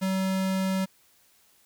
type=tone; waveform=square; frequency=190 Hz; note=F#3; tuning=46 cents sharp; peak=-25 dBFS; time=0.01-0.86 s; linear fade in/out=20 ms; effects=white hiss -62 dBFS RMS until 1.65 s